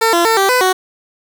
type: tone with pitch steps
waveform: 15% pulse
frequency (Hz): 451 / 342.2 / 449.8 / 389.6 / 502 / 372.3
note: A4 / F4 / A4 / G4 / B4 / F#4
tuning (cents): +43 / -35 / +38 / -11 / +28 / +11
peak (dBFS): -4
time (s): 0.01-0.73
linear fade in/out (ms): 10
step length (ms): 120
effects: none